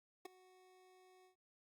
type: tone with ADSR envelope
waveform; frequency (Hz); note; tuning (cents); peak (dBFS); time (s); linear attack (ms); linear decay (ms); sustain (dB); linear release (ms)
25% pulse; 370; F#4; 0; -40; 0.25-1.36; 6; 11; -21; 110
effects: Opus 48 kbps